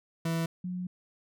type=tone pair in turn; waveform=40% pulse / sine; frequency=164.81 / 180.92 Hz; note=E3 / F#3; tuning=0 / -39 cents; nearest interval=major second; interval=161 cents; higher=second; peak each=-27 / -32 dBFS; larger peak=first; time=0.25-0.46 / 0.64-0.87 s; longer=second; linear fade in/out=5 ms; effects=none